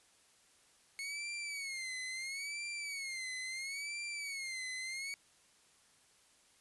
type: tone with vibrato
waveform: sawtooth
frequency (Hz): 2190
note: C#7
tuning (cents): -22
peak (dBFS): -36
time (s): 0.99-5.14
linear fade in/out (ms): 0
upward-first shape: sine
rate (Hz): 0.74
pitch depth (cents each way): 130
effects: white hiss -67 dBFS RMS until 6.6 s + resampled to 24000 Hz